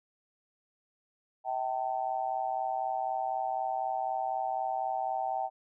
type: tone with amplitude modulation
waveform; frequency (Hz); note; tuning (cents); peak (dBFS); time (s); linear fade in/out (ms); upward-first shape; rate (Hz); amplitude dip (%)
sine; 771; G5; -29; -25; 1.44-5.5; 50; sine; 124; 100
effects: none